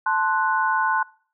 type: chord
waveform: sine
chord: F# diminished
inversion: first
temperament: equal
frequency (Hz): 880 / 1046.5 / 1480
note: A5 / C6 / F#6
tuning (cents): 0 / 0 / 0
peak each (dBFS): -23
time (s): 0.06-1.03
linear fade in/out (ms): 5
effects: noise-tail reverb RT60 0.5 s tail -24 dB re dry